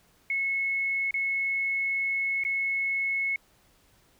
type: tone with dropouts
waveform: sine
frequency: 2189 Hz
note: C#7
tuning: 22 cents flat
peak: -25 dBFS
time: 0.3-3.36 s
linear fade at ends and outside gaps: 2 ms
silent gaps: 1.109-1.141 / 2.437-2.449 s
effects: pink hiss -63 dBFS RMS until 4.19 s